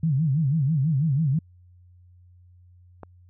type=tone with vibrato; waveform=sine; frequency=146.83 Hz; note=D3; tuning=in tune; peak=-19 dBFS; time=0.03-1.39 s; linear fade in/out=5 ms; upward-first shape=sine; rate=6.1 Hz; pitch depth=210 cents each way
type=click; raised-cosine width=1 ms; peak=-24 dBFS; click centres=3.033 s
effects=added 89 Hz sine -50 dBFS peak until 3.29 s